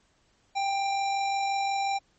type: tone with amplitude modulation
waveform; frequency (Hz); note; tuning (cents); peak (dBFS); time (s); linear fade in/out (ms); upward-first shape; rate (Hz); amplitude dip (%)
square; 790; G5; +13; -25; 0.55-1.99; 20; sine; 45.6; 25
effects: pink hiss -67 dBFS RMS until 2.18 s + MP3 32 kbps